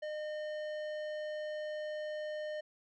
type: tone with tanh clipping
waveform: sine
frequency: 609 Hz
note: D#5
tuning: 37 cents flat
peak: -39 dBFS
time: 0.02-2.61 s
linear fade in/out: 10 ms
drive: 13 dB
effects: none